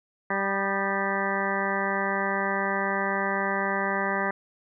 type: harmonic tone with a mistuned harmonic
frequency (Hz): 196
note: G3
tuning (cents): 0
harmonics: 1 / 2 / 3 / 4 / 5 / 6 / 8 / 9 / 10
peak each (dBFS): -33 / -33 / -33 / -33 / -33 / -33 / -33 / -33 / -33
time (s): 0.3-4.31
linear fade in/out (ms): 5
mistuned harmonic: 6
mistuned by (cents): +40
effects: none

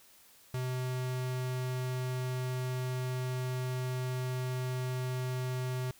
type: tone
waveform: square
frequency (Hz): 127.5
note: C3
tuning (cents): -44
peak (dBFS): -33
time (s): 0.54-5.91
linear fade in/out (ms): 2
effects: white hiss -60 dBFS RMS until 5.99 s

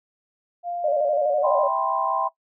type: tone with pitch glide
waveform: sine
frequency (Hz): 698.5 to 726.9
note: F5 to F#5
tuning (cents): 0 to -31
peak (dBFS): -26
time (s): 0.63-1.63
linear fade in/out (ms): 50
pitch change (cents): +69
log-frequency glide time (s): 1.11-1.43
type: tone with vibrato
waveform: sine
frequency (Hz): 587.3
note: D5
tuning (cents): 0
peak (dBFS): -19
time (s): 0.84-1.68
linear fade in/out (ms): 5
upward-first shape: square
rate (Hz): 12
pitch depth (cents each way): 65
type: chord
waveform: sine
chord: C major seventh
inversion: first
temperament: just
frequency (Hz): 654.1 / 784.9 / 981.1 / 1046.5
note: E5 / G5 / B5 / C6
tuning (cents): -14 / +2 / -12 / 0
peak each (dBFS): -28 / -26 / -29 / -25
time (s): 1.43-2.29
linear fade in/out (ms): 20
effects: noise-tail reverb RT60 0.1 s tail -18 dB re dry

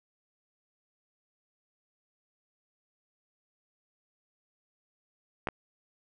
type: clicks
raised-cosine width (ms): 0.5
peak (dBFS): -17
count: 2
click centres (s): 5.472 / 5.487
effects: none

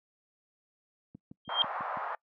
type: click train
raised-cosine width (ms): 5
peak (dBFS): -23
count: 6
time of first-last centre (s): 1.15-1.972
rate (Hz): 6.08
type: tone with exponential growth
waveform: sine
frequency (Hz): 3195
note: G7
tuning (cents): +32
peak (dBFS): -18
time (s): 1.45-1.62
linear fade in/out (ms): 1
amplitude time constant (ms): 36
type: band-pass noise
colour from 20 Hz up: white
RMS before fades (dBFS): -36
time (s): 1.49-2.15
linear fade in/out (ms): 2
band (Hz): 710 to 1200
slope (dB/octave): 24
effects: noise-tail reverb RT60 0.1 s tail -24 dB re dry + high-pass 300 Hz 12 dB/octave

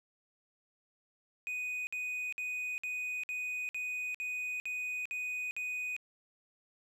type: tone bursts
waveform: triangle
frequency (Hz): 2489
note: D#7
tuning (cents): 0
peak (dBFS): -33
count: 10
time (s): 1.47-5.965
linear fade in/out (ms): 0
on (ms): 400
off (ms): 55
effects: none

